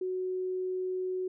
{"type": "tone", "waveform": "sine", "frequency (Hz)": 370, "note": "F#4", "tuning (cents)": 0, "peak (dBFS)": -30, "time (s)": [0.01, 1.28], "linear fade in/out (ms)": 5, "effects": []}